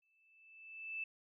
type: tone with exponential growth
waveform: sine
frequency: 2637 Hz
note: E7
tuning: in tune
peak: -37 dBFS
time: 0.02-1.04 s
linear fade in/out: 5 ms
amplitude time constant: 220 ms
effects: none